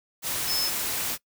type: tone in noise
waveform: sine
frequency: 5220 Hz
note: E8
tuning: 18 cents flat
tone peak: -25 dBFS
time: 0.46-0.71 s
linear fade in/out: 50 ms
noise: white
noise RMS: -29 dBFS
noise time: 0.22-1.18 s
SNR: +1 dB
effects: noise-tail reverb RT60 0.1 s tail -22 dB re dry